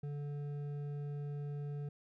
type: tone with hard clipping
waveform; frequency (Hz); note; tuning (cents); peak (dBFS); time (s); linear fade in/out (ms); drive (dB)
triangle; 144.9; D3; -23; -40; 0.03-1.89; 5; 11
effects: none